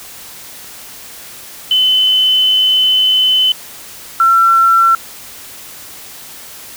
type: tone pair in turn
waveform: sine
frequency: 3034 / 1351.5 Hz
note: F#7 / E6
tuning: +43 / +43 cents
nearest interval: octave + major second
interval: 1400 cents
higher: first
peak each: -8 / -6 dBFS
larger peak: second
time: 1.71-3.52 / 4.2-4.95 s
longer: first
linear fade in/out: 2 ms
effects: white hiss -33 dBFS RMS until 6.76 s